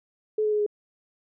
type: tone with pitch steps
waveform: sine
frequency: 429.6 / 425.2 / 420.8 / 416.4 Hz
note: A4 / G#4 / G#4 / G#4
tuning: -41 / +41 / +23 / +5 cents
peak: -21 dBFS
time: 0.38-0.664 s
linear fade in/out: 5 ms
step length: 71 ms
effects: none